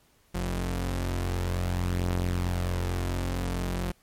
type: tone pair together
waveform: sawtooth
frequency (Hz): 44.41 / 89.1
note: F1 / F2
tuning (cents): +30 / +35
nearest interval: octave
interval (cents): 1205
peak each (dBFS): -26 / -25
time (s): 0.34-3.92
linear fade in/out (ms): 10
effects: pink hiss -64 dBFS RMS until 4.02 s + MP3 64 kbps